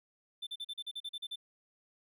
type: tone bursts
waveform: triangle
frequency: 3543 Hz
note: A7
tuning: 11 cents sharp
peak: -36 dBFS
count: 11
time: 0.42-1.359 s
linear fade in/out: 10 ms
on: 49 ms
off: 40 ms
effects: none